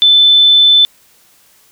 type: tone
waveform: sine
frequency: 3520 Hz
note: A7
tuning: in tune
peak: -4 dBFS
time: 0.02-0.85 s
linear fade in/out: 0 ms
effects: white hiss -49 dBFS RMS until 1.71 s